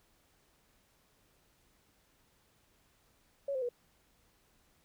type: tone with pitch steps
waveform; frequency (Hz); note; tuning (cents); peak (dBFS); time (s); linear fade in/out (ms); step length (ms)
sine; 557 / 519.7 / 484.9; C#5 / C5 / B4; +8 / -12 / -32; -32; 3.48-3.69; 5; 70
effects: pink hiss -70 dBFS RMS until 4.84 s